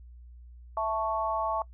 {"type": "chord", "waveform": "sine", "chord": "A major", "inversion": "second", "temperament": "equal", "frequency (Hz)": [659.3, 880, 1108.7], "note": ["E5", "A5", "C#6"], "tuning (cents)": [0, 0, 0], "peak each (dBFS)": -31, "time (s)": [0.77, 1.62], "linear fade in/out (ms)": 2, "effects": ["noise-tail reverb RT60 0.1 s tail -22 dB re dry", "added 60 Hz sine -46 dBFS peak until 1.73 s"]}